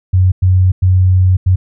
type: tone bursts at uneven times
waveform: sine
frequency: 92.5 Hz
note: F#2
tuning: in tune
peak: -6 dBFS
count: 4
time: 0.13-0.32 / 0.42-0.72 / 0.82-1.37 / 1.46-1.56 s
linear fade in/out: 10 ms
effects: none